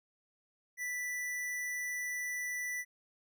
square tone, 1975.5 Hz, B6, in tune, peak -36 dBFS, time 0.77-2.85 s, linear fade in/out 50 ms, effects none

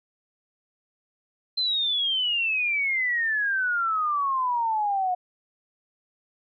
sine exponential sweep, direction down, 4127 to 717 Hz, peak -22 dBFS, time 1.57-5.15 s, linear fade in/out 10 ms, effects none

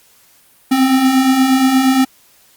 square beating tone pair, 255.5 / 264 Hz, C4 / C4, -41 / +16 cents, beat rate 8.5 Hz, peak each -19 / -11 dBFS, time 0.71-2.05 s, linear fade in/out 10 ms, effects white hiss -50 dBFS RMS until 2.56 s + Opus 48 kbps

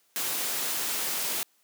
white noise, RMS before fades -30 dBFS, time 0.16-1.43 s, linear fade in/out 0 ms, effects white hiss -67 dBFS RMS until 1.63 s + high-pass 200 Hz 12 dB/octave

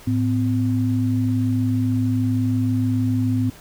sine tone pair together, 107.9 / 255.2 Hz, A2 / C4, -33 / -43 cents, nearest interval octave + minor third, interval 1490 cents, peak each -20 dBFS, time 0.07-3.5 s, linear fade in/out 5 ms, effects pink hiss -45 dBFS RMS until 3.6 s

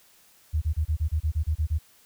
sine tone bursts, 77.7 Hz, D#2, 2 cents flat, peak -21 dBFS, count 11, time 0.53-1.788 s, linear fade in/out 20 ms, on 88 ms, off 29 ms, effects white hiss -58 dBFS RMS until 2.05 s

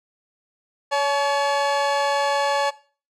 30% pulse tone pair together, 563 / 857.2 Hz, C#5 / A5, +27 / -45 cents, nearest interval perfect fifth, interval 728 cents, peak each -19 dBFS, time 0.91-2.71 s, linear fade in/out 20 ms, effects noise-tail reverb RT60 0.4 s tail -19 dB re dry + low-pass 6000 Hz 12 dB/octave

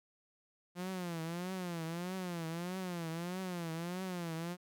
sawtooth tone with vibrato, 174.61 Hz, F3, in tune, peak -34 dBFS, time 0.75-4.57 s, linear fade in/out 50 ms, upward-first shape triangle, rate 1.6 Hz, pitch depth 150 cents each way, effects none

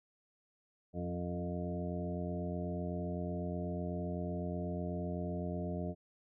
harmonic tone with a mistuned harmonic, 88 Hz, F2, 14 cents sharp, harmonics 1 / 2 / 3 / 4 / 5 / 7 / 8, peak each -41 / -39 / -45 / -46 / -46 / -44 / -50 dBFS, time 0.93-5.95 s, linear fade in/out 50 ms, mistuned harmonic 3, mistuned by +20 cents, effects none

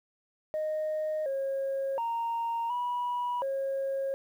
sine tone with pitch steps, 619 / 543 / 927 / 975 / 543 Hz, D#5 / C#5 / A#5 / B5 / C#5, -9 / -36 / -10 / -23 / -36 cents, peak -27 dBFS, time 0.54-4.14 s, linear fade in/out 0 ms, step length 720 ms, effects tanh soft clip ceiling -26 dBFS + 10-bit

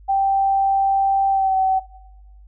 sine tone with pitch glide, 782 to 761.5 Hz, G5 to F#5, -4 to +50 cents, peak -15 dBFS, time 0.08-1.8 s, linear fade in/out 20 ms, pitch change -46 cents, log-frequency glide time 1.3-1.56 s, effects noise-tail reverb RT60 1.0 s tail -20 dB re dry + added 50 Hz sine -42 dBFS peak until 2.47 s

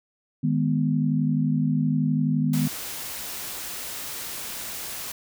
sine chord, G# minor, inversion second, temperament equal, 155.56 / 207.7 / 246.9 Hz, D#3 / G#3 / B3, 0 / 0 / 0 cents, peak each -23 / -27 / -24 dBFS, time 0.43-2.68 s, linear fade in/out 10 ms
white noise, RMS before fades -34 dBFS, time 2.53-5.12 s, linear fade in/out 5 ms
effects none

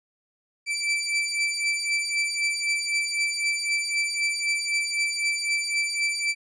sawtooth beating tone pair, 2326 / 2329.9 Hz, D7 / D7, -17 / -14 cents, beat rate 3.9 Hz, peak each -25 / -22 dBFS, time 0.66-6.35 s, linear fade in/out 50 ms, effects resampled to 22050 Hz

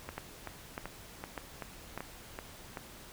two click trains, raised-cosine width 0.5 ms, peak -24 / -22 dBFS, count 8 / 4, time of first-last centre 0.09-2.772 / 0.18-1.976 s, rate 2.61 / 1.67 Hz, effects pink hiss -51 dBFS RMS until 3.12 s

